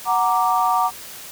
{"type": "chord", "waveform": "sine", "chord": "Gb augmented", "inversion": "none", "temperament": "equal", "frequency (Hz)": [740, 932.3, 1174.7], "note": ["Gb5", "Bb5", "D6"], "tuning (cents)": [0, 0, 0], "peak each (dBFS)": -20, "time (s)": [0.05, 0.91], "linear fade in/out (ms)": 50, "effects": ["white hiss -37 dBFS RMS until 1.31 s"]}